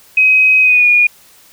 sine tone with pitch glide, 2529 to 2441 Hz, D#7 to D#7, +28 to -34 cents, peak -6 dBFS, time 0.17-1.07 s, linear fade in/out 5 ms, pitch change -62 cents, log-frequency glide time 0.61-0.88 s, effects white hiss -45 dBFS RMS until 1.52 s

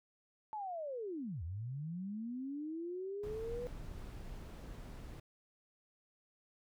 sine linear two-way sweep, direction down then up, 880 to 76.7 to 495.9 Hz, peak -39 dBFS, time 0.53-3.67 s, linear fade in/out 0 ms, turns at 1.43 s
brown noise, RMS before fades -47 dBFS, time 3.23-5.2 s, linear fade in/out 5 ms
effects none

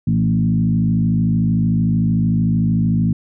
sine tone with frequency modulation, 171.3 Hz, F3, 33 cents flat, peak -13 dBFS, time 0.07-3.13 s, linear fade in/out 5 ms, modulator 53.3 Hz, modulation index 1.3, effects none

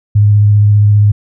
sine tone with vibrato, 103.8 Hz, G#2, in tune, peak -4 dBFS, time 0.15-1.12 s, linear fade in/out 10 ms, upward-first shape square, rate 15 Hz, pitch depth 12 cents each way, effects none

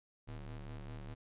40% pulse ring-modulated tone, 74 Hz, D2, 14 cents sharp, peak -40 dBFS, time 0.27-1.15 s, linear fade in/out 20 ms, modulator 39.5 Hz, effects resampled to 8000 Hz

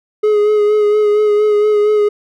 triangle tone with vibrato, 420.3 Hz, G#4, 21 cents sharp, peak -7 dBFS, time 0.23-2.09 s, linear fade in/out 10 ms, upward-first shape sine, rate 4.3 Hz, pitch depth 25 cents each way, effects none

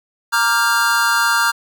square chord, G minor seventh, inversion first, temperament equal with one note detuned, 932.3 / 1174.7 / 1396.9 / 1600 Hz, Bb5 / D6 / F6 / G6, 0 / 0 / 0 / +35 cents, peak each -21 / -22 / -18 / -20 dBFS, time 0.32-1.52 s, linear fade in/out 20 ms, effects none

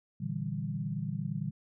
sine chord, E half-diminished seventh, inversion second, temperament equal, 116.54 / 146.83 / 164.81 / 196 Hz, Bb2 / D3 / E3 / G3, 0 / 0 / 0 / 0 cents, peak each -39 / -36 / -38 / -38 dBFS, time 0.2-1.51 s, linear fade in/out 10 ms, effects none

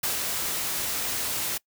white noise with ADSR envelope, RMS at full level -26 dBFS, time 0.03-1.58 s, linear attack 7 ms, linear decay 120 ms, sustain -3 dB, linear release 9 ms, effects noise-tail reverb RT60 0.1 s tail -23 dB re dry

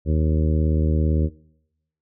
harmonic tone, 77.78 Hz, D#2, in tune, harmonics 1 / 2 / 3 / 4 / 5 / 6 / 7, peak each -18 / -24 / -28 / -30 / -32 / -34 / -35 dBFS, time 0.05-1.3 s, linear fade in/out 50 ms, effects noise-tail reverb RT60 0.9 s tail -23 dB re dry

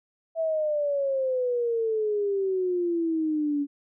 sine exponential sweep, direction down, 659.3 to 282.2 Hz, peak -23 dBFS, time 0.35-3.67 s, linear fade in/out 50 ms, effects none

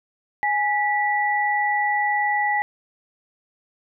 sine tone pair together, 830.6 / 1958.5 Hz, G#5 / B6, 0 / -15 cents, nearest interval octave + minor third, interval 1485 cents, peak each -21 / -22 dBFS, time 0.43-2.62 s, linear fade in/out 0 ms, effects none

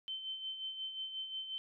sine tone with tremolo, 3085 Hz, G7, 28 cents flat, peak -37 dBFS, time 0.08-1.58 s, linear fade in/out 0 ms, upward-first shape sine, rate 5.6 Hz, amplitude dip 55%, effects none

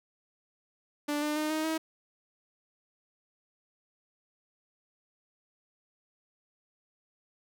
sawtooth tone with pitch steps, 293.7 / 299.9 / 306.2 / 312.6 / 319.2 Hz, D4 / D4 / D#4 / D#4 / D#4, 0 / +36 / -28 / +8 / +44 cents, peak -25 dBFS, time 1.08-1.78 s, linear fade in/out 10 ms, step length 140 ms, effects none

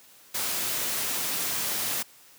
white noise, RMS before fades -29 dBFS, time 0.34-2.03 s, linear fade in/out 10 ms, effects white hiss -54 dBFS RMS until 2.38 s + high-pass 100 Hz 12 dB/octave

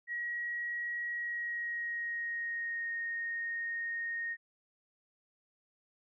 sine tone with pitch glide, 1906 to 1856 Hz, A#6 to A#6, +38 to -8 cents, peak -34 dBFS, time 0.07-4.37 s, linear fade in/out 50 ms, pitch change -46 cents, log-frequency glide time 1.09-2.92 s, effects none

